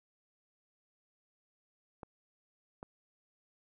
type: clicks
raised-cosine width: 1 ms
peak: -30 dBFS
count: 2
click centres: 2.032 / 2.829 s
effects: none